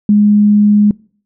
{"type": "tone", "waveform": "sine", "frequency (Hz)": 207.7, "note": "G#3", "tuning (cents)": 0, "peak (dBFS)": -5, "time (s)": [0.09, 0.91], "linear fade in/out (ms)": 2, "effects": ["noise-tail reverb RT60 0.5 s tail -25 dB re dry"]}